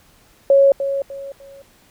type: tone with echo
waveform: sine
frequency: 552 Hz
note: C#5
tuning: 7 cents flat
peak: -8 dBFS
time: 0.5-0.72 s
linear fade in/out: 2 ms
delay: 300 ms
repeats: 3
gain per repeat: -10 dB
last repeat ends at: 1.62 s
effects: pink hiss -53 dBFS RMS until 1.9 s